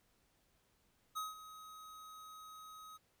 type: tone with ADSR envelope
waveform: square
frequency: 1266 Hz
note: D#6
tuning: 30 cents sharp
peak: -38 dBFS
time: 1.15-2.98 s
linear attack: 23 ms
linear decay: 170 ms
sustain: -14 dB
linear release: 22 ms
effects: pink hiss -75 dBFS RMS until 3.2 s